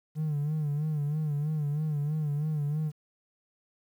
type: tone with vibrato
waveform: triangle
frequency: 150 Hz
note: D3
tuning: 37 cents sharp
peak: -24 dBFS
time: 0.15-2.92 s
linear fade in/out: 50 ms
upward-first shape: sine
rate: 3.1 Hz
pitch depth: 73 cents each way
effects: tanh soft clip ceiling -22 dBFS + 10-bit